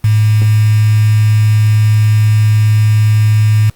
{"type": "tone with quantisation", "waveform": "sine", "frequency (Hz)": 107.4, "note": "A2", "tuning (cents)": -41, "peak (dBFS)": -6, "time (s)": [0.04, 3.7], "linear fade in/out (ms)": 5, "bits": 4, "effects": ["pink hiss -50 dBFS RMS until 3.75 s", "Opus 24 kbps"]}